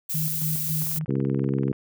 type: noise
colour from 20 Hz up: violet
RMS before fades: -28 dBFS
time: 0.09-0.99 s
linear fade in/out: 10 ms
type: tone with tremolo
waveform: sine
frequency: 155.56 Hz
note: D#3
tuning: in tune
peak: -25 dBFS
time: 0.14-1.05 s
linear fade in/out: 10 ms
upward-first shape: square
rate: 3.6 Hz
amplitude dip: 60%
type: click train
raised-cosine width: 0.5 ms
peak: -28 dBFS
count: 20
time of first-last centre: 0.82-1.729 s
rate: 20.9 Hz
type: harmonic tone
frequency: 67.8 Hz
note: C#2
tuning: 38 cents flat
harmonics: 2 / 3 / 4 / 5 / 6 / 7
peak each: -25 / -28 / -29 / -31 / -32 / -36 dBFS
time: 1.08-1.72 s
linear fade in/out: 5 ms
effects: none